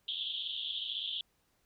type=band-pass noise; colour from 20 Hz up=pink; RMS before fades=-38 dBFS; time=0.08-1.21 s; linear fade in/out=2 ms; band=3100 to 3600 Hz; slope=96 dB/octave; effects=pink hiss -74 dBFS RMS until 1.65 s